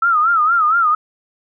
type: tone with vibrato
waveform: sine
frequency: 1303 Hz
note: E6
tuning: 20 cents flat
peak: -11 dBFS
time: 0.02-0.95 s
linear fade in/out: 5 ms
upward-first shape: sine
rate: 4.3 Hz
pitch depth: 130 cents each way
effects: none

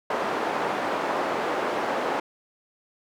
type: band-pass noise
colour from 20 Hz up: white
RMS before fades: -27 dBFS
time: 0.1-2.2 s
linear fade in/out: 5 ms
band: 330 to 930 Hz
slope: 12 dB/octave
effects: none

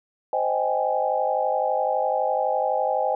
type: chord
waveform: sine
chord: Ab major seventh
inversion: first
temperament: just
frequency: 519.1 / 623 / 778.7 / 830.6 Hz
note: C5 / Eb5 / G5 / Ab5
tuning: -14 / +2 / -12 / 0 cents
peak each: -26 dBFS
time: 0.33-3.15 s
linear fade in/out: 2 ms
effects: none

